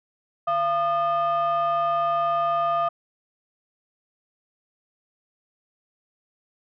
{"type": "tone pair together", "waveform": "sine", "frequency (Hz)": [684, 1218.7], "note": ["F5", "D#6"], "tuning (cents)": [-36, -36], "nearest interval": "minor seventh", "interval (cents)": 1000, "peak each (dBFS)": -21, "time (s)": [0.47, 2.89], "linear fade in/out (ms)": 10, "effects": ["tanh soft clip ceiling -17 dBFS"]}